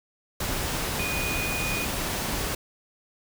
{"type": "tone in noise", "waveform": "sine", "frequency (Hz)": 2469, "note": "D#7", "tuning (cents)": -14, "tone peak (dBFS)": -30, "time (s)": [0.99, 1.85], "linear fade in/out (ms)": 5, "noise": "pink", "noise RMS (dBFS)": -29, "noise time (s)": [0.4, 2.55], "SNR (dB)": -4, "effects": []}